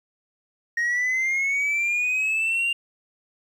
sine linear sweep, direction up, 1864 to 2794 Hz, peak -18 dBFS, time 0.77-2.73 s, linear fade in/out 5 ms, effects tanh soft clip ceiling -20 dBFS + 9-bit

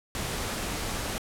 pink noise, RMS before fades -32 dBFS, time 0.15-1.18 s, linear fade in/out 0 ms, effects low-pass 12000 Hz 12 dB/octave

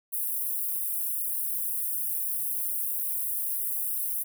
white high-pass noise, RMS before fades -30 dBFS, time 0.12-4.24 s, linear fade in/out 20 ms, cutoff 9800 Hz, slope 48 dB/octave, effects none

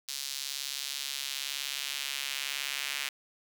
square tone with high-pass filter sweep, 69.5 Hz, C#2, 5 cents sharp, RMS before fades -36 dBFS, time 0.08-3.09 s, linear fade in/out 5 ms, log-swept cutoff 4400 to 2400 Hz, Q 1.5, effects none

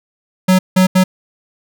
square tone bursts at uneven times, 185.6 Hz, F#3, 6 cents sharp, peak -8 dBFS, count 3, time 0.48-0.59 / 0.76-0.87 / 0.95-1.04 s, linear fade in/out 10 ms, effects none

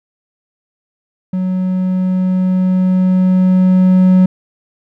triangle tone with level ramp, 185 Hz, F#3, in tune, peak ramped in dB -12 to -3 dBFS, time 1.33-4.26 s, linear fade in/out 5 ms, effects none

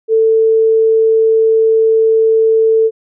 sine tone, 445 Hz, A4, 20 cents sharp, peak -7 dBFS, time 0.08-2.91 s, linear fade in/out 50 ms, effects none

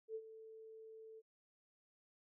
sine tone with ADSR envelope, 442.5 Hz, A4, 10 cents sharp, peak -40 dBFS, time 0.08-1.22 s, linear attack 71 ms, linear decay 57 ms, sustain -13 dB, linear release 37 ms, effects none

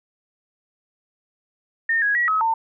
sine tone with pitch steps, 1825 / 1659 / 1922 / 1280 / 902 Hz, A#6 / G#6 / B6 / D#6 / A5, -37 / -2 / -48 / +49 / +43 cents, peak -17 dBFS, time 1.89-2.54 s, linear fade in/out 5 ms, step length 130 ms, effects none

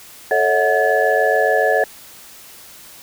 sine tone cluster, 439 / 552 / 639 / 733 / 1716 Hz, A4 / C#5 / D#5 / F#5 / A6, -4 / -7 / +46 / -16 / -44 cents, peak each -19 dBFS, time 0.31-1.84 s, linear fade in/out 2 ms, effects tanh soft clip ceiling -2 dBFS + white hiss -41 dBFS RMS until 3.02 s

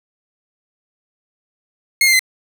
sawtooth tone with pitch steps, 2152 / 2102 / 2052 Hz, C7 / C7 / C7, +48 / +7 / -34 cents, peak -7 dBFS, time 2.01-2.193 s, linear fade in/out 2 ms, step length 61 ms, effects none

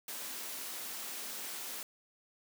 white high-pass noise, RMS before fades -42 dBFS, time 0.08-1.83 s, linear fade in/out 2 ms, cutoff 190 Hz, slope 48 dB/octave, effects none

